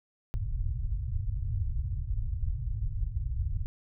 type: low-pass noise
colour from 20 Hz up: pink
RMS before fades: -31 dBFS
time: 0.34-3.66 s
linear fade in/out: 0 ms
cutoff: 120 Hz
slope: 48 dB/octave
effects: none